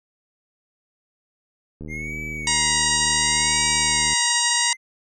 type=click train; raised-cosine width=3 ms; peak=-23 dBFS; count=180; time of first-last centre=1.81-4.132 s; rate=77.1 Hz
type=tone with vibrato; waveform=triangle; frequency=2093 Hz; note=C7; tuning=in tune; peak=-28 dBFS; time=1.88-4.77 s; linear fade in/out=50 ms; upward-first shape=sine; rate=0.69 Hz; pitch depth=160 cents each way
type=harmonic tone; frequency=950 Hz; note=A#5; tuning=33 cents sharp; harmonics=1 / 2 / 3 / 4 / 5 / 6 / 7 / 8 / 9; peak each=-27 / -27 / -27 / -27 / -27 / -27 / -27 / -27 / -27 dBFS; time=2.47-4.73 s; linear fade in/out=2 ms
effects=none